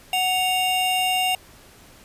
square tone pair together, 740 / 2794 Hz, F#5 / F7, 0 / 0 cents, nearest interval octave + major seventh, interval 2300 cents, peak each -23 dBFS, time 0.13-1.35 s, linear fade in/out 2 ms, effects pink hiss -49 dBFS RMS until 2.04 s + resampled to 32000 Hz

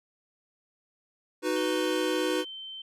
square chord, B major, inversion first, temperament equal, 311.1 / 370 / 493.9 Hz, D#4 / F#4 / B4, 0 / 0 / 0 cents, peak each -31 dBFS, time 1.42-2.45 s, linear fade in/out 50 ms
sine tone, 3100 Hz, G7, 20 cents flat, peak -38 dBFS, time 1.56-2.82 s, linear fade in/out 5 ms
effects low-pass 12000 Hz 12 dB/octave

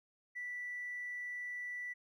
triangle tone with tanh clipping, 1967 Hz, B6, 7 cents flat, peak -39 dBFS, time 0.35-1.94 s, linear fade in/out 20 ms, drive 1 dB, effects none

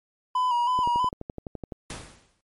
triangle tone with vibrato, 981 Hz, B5, 12 cents flat, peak -19 dBFS, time 0.35-1.09 s, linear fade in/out 5 ms, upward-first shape square, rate 3.1 Hz, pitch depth 42 cents each way
click train, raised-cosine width 2 ms, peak -21 dBFS, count 12, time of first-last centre 0.79-1.722 s, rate 11.8 Hz
pink noise with exponential decay, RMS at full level -34 dBFS, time 1.9-2.41 s, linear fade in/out 2 ms, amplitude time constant 110 ms
effects MP3 48 kbps

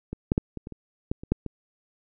clicks, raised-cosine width 3 ms, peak -19 / -8 / -8 / -21 / -24 / -26 / -13 / -25 / -8 / -19 dBFS, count 10, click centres 0.13 / 0.319 / 0.379 / 0.573 / 0.671 / 0.723 / 1.115 / 1.235 / 1.32 / 1.463 s, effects none

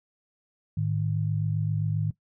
sine tone pair together, 106.25 / 153.8 Hz, G#2 / D#3, +40 / -20 cents, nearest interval tritone, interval 640 cents, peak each -27 dBFS, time 0.77-2.11 s, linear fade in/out 5 ms, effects noise-tail reverb RT60 0.1 s tail -17 dB re dry

